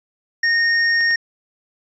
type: tone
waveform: square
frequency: 1847 Hz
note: A#6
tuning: 16 cents flat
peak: -15 dBFS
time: 0.43-1.16 s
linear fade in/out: 5 ms
type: clicks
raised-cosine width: 0.3 ms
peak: -20 dBFS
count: 2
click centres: 1.008 / 1.109 s
effects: resampled to 16000 Hz